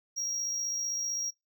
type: tone with amplitude modulation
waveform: triangle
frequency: 5640 Hz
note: F8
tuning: 16 cents sharp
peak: -28 dBFS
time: 0.16-1.31 s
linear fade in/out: 20 ms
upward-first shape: sine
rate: 55.6 Hz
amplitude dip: 35%
effects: noise-tail reverb RT60 0.2 s tail -23 dB re dry